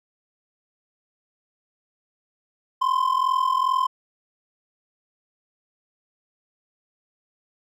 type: ring-modulated tone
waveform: triangle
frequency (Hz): 1040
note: C6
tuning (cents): -11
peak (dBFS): -14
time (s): 2.81-3.87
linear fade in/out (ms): 10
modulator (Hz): 21.2
effects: none